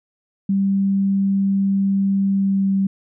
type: tone with pitch glide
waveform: sine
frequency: 196 to 194.42 Hz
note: G3 to G3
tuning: 0 to -14 cents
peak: -15 dBFS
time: 0.49-2.87 s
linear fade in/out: 5 ms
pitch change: -14 cents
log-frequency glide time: 2.3-2.76 s
effects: none